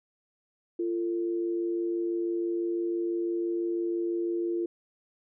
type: tone pair together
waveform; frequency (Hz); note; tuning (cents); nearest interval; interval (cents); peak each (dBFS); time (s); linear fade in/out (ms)
sine; 343.7 / 449.7; F4 / A4; -28 / +38; perfect fourth; 466; -27 / -37; 0.79-4.66; 5
effects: none